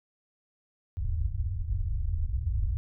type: low-pass noise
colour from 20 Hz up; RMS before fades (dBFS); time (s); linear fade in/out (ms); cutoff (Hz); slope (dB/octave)
white; -29; 0.97-2.77; 0; 100; 48
effects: none